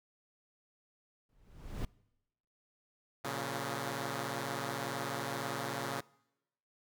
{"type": "noise with exponential growth", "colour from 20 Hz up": "brown", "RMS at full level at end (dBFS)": -33, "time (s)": [1.29, 1.85], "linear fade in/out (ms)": 2, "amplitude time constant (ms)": 120}
{"type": "chord", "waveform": "5% pulse", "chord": "Bb minor", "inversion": "none", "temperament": "equal with one note detuned", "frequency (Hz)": [116.54, 138.59, 177.87], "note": ["Bb2", "Db3", "F3"], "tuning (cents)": [0, 0, 32], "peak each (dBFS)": [-29, -27, -33], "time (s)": [3.24, 6.01], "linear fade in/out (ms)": 10}
{"effects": ["noise-tail reverb RT60 0.9 s tail -24 dB re dry"]}